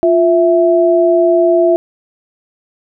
sine tone pair together, 350 / 660 Hz, F4 / E5, +4 / +2 cents, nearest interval major seventh, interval 1098 cents, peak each -10 dBFS, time 0.03-1.76 s, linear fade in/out 0 ms, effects none

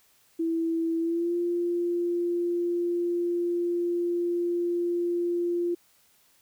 sine tone with pitch glide, 329.6 to 347.2 Hz, E4 to F4, 0 to -10 cents, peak -24 dBFS, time 0.39-5.75 s, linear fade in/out 10 ms, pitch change +90 cents, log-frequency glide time 0.99-1.35 s, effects white hiss -63 dBFS RMS until 6.41 s

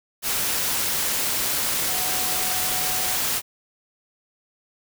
sine tone in noise, 740 Hz, F#5, in tune, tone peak -34 dBFS, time 1.87-3.18 s, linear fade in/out 50 ms, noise white, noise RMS -24 dBFS, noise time 0.22-3.42 s, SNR -13 dB, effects none

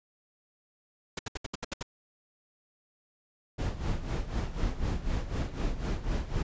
pink noise bursts, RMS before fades -34 dBFS, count 8, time 1.17-1.828 s, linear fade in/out 5 ms, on 21 ms, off 70 ms
brown noise with tremolo, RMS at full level -28 dBFS, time 3.58-6.43 s, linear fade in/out 10 ms, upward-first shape sine, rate 4 Hz, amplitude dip 75%
effects resampled to 16000 Hz

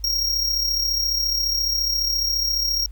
square tone with amplitude modulation, 5588 Hz, F8, in tune, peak -18 dBFS, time 0.04-2.86 s, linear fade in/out 2 ms, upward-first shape sine, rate 34.5 Hz, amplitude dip 50%, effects added 50 Hz sine -33 dBFS peak until 2.91 s + pink hiss -61 dBFS RMS until 2.91 s

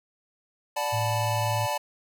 square chord, B minor seventh, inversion first, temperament equal with one note detuned, 587.3 / 740 / 870.4 / 987.8 Hz, D5 / F#5 / A5 / B5, 0 / 0 / -19 / 0 cents, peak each -32 / -36 / -30 / -34 dBFS, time 0.76-1.78 s, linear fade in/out 10 ms
sine tone, 110 Hz, A2, in tune, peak -27 dBFS, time 0.92-1.67 s, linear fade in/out 20 ms
effects none

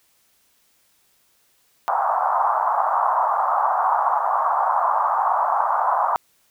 pink band-pass noise, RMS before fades -20 dBFS, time 1.88-6.16 s, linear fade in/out 0 ms, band 720 to 1200 Hz, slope 48 dB/octave, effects white hiss -62 dBFS RMS until 6.5 s

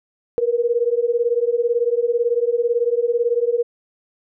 sine beating tone pair, 466.2 / 484.2 Hz, A#4 / B4, 0 / -34 cents, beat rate 18 Hz, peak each -19 dBFS, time 0.38-3.63 s, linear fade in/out 0 ms, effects none

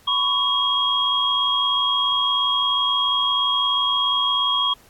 sine tone cluster, 1005 / 1122 / 3274 Hz, B5 / C#6 / G#7, +30 / +21 / -25 cents, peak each -26 / -24 / -19 dBFS, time 0.07-4.74 s, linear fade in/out 10 ms, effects pink hiss -53 dBFS RMS until 4.89 s + AAC 64 kbps

